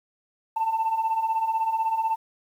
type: beating tone pair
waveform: sine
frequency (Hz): 880 / 896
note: A5 / A5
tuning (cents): 0 / +31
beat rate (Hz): 16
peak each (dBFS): -27 / -22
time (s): 0.56-2.16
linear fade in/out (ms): 10
effects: tanh soft clip ceiling -18 dBFS + 9-bit

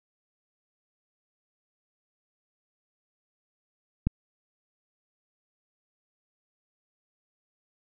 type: click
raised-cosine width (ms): 5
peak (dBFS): -11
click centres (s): 4.07
effects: none

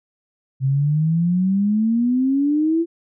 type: exponential sweep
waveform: sine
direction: up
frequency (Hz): 130.81 to 340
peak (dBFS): -15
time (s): 0.6-2.86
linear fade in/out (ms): 50
effects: none

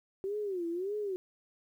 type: tone with vibrato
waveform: sine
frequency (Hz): 376.3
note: F#4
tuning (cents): +29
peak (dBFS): -32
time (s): 0.24-1.16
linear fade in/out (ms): 0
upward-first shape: sine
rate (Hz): 1.7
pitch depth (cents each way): 200
effects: 11-bit

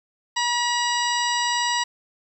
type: harmonic tone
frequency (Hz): 962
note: B5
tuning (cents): -46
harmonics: 1 / 2 / 3 / 4 / 5 / 6 / 8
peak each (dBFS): -24 / -27 / -29 / -30 / -31 / -32 / -33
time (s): 0.36-1.84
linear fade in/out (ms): 10
effects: 9-bit

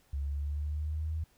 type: exponential sweep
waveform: sine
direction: up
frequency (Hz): 69.3 to 80.2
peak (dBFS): -31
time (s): 0.13-1.24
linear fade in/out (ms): 5
effects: pink hiss -67 dBFS RMS until 1.37 s

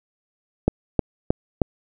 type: click train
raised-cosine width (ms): 2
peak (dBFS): -3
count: 4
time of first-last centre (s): 0.68-1.618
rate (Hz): 3.2
effects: none

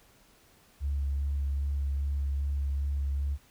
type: tone with vibrato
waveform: sine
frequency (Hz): 70.1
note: C#2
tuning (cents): +20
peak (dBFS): -26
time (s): 0.8-3.38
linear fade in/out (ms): 50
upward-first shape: sine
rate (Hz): 2.5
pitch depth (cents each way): 17
effects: tanh soft clip ceiling -23 dBFS + pink hiss -61 dBFS RMS until 3.5 s

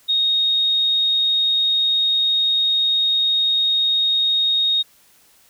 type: tone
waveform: sine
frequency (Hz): 3729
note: A#7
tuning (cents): 0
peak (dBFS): -15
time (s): 0.08-4.83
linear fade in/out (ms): 20
effects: white hiss -54 dBFS RMS until 5.49 s

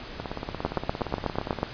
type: two click trains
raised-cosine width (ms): 1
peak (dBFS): -10 / -17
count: 9 / 25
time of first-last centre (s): 0.65-1.63 / 0.2-1.587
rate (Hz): 8.16 / 17.3
effects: pink hiss -40 dBFS RMS until 1.73 s + resampled to 11025 Hz

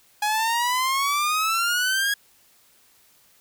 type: exponential sweep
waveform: sawtooth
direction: up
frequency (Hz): 830.6 to 1661.2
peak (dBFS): -17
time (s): 0.22-2.14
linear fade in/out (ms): 5
effects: white hiss -58 dBFS RMS until 3.4 s

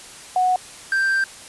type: tone pair in turn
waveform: sine / triangle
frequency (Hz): 736 / 1573.1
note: F#5 / G6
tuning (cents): -9 / +6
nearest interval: octave + minor second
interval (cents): 1315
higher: second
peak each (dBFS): -15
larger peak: neither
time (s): 0.36-0.56 / 0.92-1.24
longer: second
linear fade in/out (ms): 2
effects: white hiss -40 dBFS RMS until 1.48 s + resampled to 24000 Hz

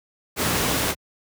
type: noise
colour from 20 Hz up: pink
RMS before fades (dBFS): -22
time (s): 0.36-0.95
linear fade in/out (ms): 50
effects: high-pass 80 Hz 12 dB/octave

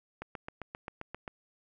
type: click train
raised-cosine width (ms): 0.5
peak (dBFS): -24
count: 9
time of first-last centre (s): 0.22-1.278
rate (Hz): 7.56
effects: none

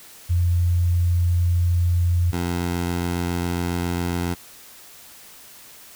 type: tone pair in turn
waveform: sine / 15% pulse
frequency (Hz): 87.31 / 87.31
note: F2 / F2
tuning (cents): 0 / 0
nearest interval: unison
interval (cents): 0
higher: neither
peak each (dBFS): -16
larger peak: neither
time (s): 0.29-2.32 / 2.32-4.35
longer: neither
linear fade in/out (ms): 20
effects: white hiss -45 dBFS RMS until 5.95 s

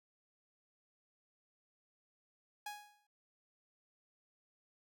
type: tone with exponential decay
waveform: sawtooth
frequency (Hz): 830.6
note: G#5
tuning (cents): 0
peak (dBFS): -36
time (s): 2.66-3.07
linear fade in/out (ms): 5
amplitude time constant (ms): 87
effects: none

